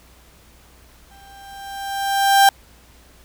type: tone with exponential growth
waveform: 35% pulse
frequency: 790 Hz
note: G5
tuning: 13 cents sharp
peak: -6 dBFS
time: 1.11-2.49 s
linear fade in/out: 2 ms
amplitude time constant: 300 ms
effects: added 60 Hz sine -51 dBFS peak until 3.24 s + pink hiss -51 dBFS RMS until 3.24 s